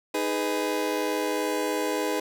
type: chord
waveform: 30% pulse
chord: G# minor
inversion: second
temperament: just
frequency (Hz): 311.5 / 415.3 / 498.4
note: D#4 / G#4 / B4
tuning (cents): +2 / 0 / +16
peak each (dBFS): -27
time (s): 0.14-2.2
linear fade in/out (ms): 5
effects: none